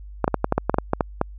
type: clicks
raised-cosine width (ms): 1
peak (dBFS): -4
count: 12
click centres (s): 0.243 / 0.279 / 0.343 / 0.444 / 0.524 / 0.58 / 0.696 / 0.743 / 0.785 / 0.934 / 1.008 / 1.214
effects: added 50 Hz sine -36 dBFS peak until 1.38 s